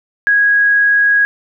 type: tone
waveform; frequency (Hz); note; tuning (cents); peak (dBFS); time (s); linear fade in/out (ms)
sine; 1653; G#6; -9; -8; 0.27-1.25; 0
effects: none